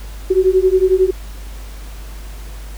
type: beating tone pair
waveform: sine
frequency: 369.3 / 380.3 Hz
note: F#4 / F#4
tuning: -3 / +48 cents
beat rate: 11 Hz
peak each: -13 dBFS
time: 0.3-1.11 s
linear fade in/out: 10 ms
effects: added 50 Hz sine -28 dBFS peak until 2.77 s + pink hiss -40 dBFS RMS until 2.77 s